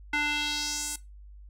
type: tone with band-pass filter sweep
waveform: square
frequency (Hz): 295.4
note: D4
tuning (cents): +10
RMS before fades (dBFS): -30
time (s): 0.13-0.96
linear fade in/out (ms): 5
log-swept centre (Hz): 1900 to 9200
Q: 2.2
effects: noise-tail reverb RT60 0.2 s tail -17 dB re dry + added 50 Hz sine -45 dBFS peak until 1.49 s